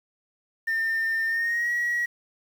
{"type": "tone with pitch glide", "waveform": "sine", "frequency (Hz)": [1806, 1913.4], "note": ["A6", "A#6"], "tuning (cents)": [45, 45], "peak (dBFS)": -21, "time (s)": [0.67, 2.06], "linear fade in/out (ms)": 10, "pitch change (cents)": 100, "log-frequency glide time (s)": [1.27, 1.71], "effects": ["tanh soft clip ceiling -21 dBFS", "8-bit"]}